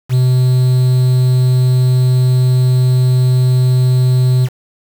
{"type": "tone with quantisation", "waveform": "triangle", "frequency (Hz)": 127.1, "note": "C3", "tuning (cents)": -50, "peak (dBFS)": -6, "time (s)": [0.09, 4.49], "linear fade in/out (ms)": 50, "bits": 5, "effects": []}